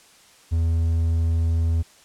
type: tone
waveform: triangle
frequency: 82.41 Hz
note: E2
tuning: in tune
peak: -16 dBFS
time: 0.51-1.83 s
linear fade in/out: 20 ms
effects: white hiss -52 dBFS RMS until 2.04 s + low-pass 9000 Hz 12 dB/octave